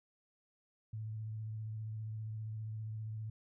sine tone with vibrato, 109.2 Hz, A2, 13 cents flat, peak -39 dBFS, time 0.93-3.3 s, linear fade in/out 5 ms, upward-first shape triangle, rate 15 Hz, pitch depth 28 cents each way, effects none

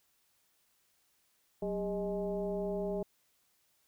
sine tone with frequency modulation, 403.7 Hz, G#4, 49 cents flat, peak -32 dBFS, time 1.62-3.03 s, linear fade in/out 5 ms, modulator 218 Hz, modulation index 1.2, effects white hiss -73 dBFS RMS until 3.87 s

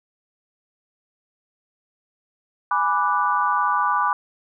sine chord, G# half-diminished seventh, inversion none, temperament equal, 830.6 / 987.8 / 1174.7 / 1480 Hz, G#5 / B5 / D6 / F#6, 0 / 0 / 0 / 0 cents, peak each -26 / -22 / -21 / -27 dBFS, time 2.71-4.13 s, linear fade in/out 2 ms, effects none

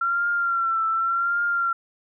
sine tone with vibrato, 1366 Hz, F6, 39 cents flat, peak -20 dBFS, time 0.01-1.73 s, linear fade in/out 5 ms, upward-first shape triangle, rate 0.88 Hz, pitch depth 56 cents each way, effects none

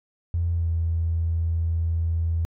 triangle tone with pitch glide, 85 to 82.72 Hz, F2 to E2, -46 to +7 cents, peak -17 dBFS, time 0.34-2.45 s, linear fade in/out 0 ms, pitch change -47 cents, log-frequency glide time 0.53-0.69 s, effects tanh soft clip ceiling -19 dBFS

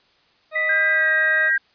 harmonic tone, 624 Hz, D#5, 5 cents sharp, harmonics 1 / 2 / 3 / 4 / 6, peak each -28 / -34 / -38 / -40 / -44 dBFS, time 0.51-1.51 s, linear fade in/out 50 ms
sine tone with pitch glide, 1975.5 to 1902.7 Hz, B6 to A#6, 0 to +35 cents, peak -19 dBFS, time 0.55-1.57 s, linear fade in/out 10 ms, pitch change -65 cents, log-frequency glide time 0.92-1.1 s
sine tone, 1602 Hz, G6, 37 cents sharp, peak -18 dBFS, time 0.69-1.58 s, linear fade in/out 5 ms
effects white hiss -59 dBFS RMS until 1.74 s + resampled to 11025 Hz

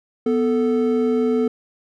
triangle tone pair together, 247.2 / 440.4 Hz, B3 / A4, +2 / +2 cents, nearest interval minor seventh, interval 1000 cents, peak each -17 / -17 dBFS, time 0.26-1.48 s, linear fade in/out 5 ms, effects none

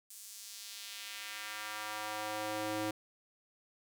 square tone with high-pass filter sweep, 106.7 Hz, G#2, 47 cents sharp, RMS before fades -41 dBFS, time 0.1-2.91 s, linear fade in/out 5 ms, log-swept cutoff 8400 to 310 Hz, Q 1.1, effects none

